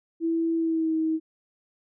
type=tone with pitch glide; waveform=sine; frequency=329.6 to 318.7 Hz; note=E4 to D#4; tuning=0 to +42 cents; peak=-22 dBFS; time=0.2-1.2 s; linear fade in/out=50 ms; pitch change=-58 cents; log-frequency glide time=0.56-0.95 s; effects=none